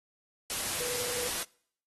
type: tone in noise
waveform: sine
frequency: 489.8 Hz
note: B4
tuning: 14 cents flat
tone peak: -38 dBFS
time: 0.8-1.28 s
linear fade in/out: 0 ms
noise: white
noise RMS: -33 dBFS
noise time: 0.5-1.43 s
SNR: -8 dB
effects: noise-tail reverb RT60 0.6 s tail -25 dB re dry + AAC 32 kbps